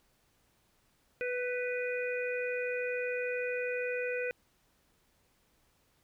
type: harmonic tone with a mistuned harmonic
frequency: 493.9 Hz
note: B4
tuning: in tune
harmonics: 1 / 3 / 4 / 5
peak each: -33 / -40 / -43 / -39 dBFS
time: 1.21-4.31 s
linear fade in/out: 0 ms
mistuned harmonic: 3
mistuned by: +19 cents
effects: pink hiss -71 dBFS RMS until 6.03 s